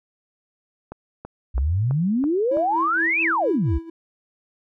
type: click train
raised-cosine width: 1 ms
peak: -20 dBFS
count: 6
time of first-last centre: 0.92-2.57 s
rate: 3.03 Hz
type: exponential two-way sweep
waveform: sine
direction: up then down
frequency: 57 to 2683 to 57 Hz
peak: -18 dBFS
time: 1.54-3.79 s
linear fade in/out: 20 ms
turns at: 3.22 s
type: tone with tremolo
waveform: triangle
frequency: 329.6 Hz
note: E4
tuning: in tune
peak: -23 dBFS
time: 2.51-3.9 s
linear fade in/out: 5 ms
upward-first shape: sine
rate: 4.3 Hz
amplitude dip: 80%
effects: none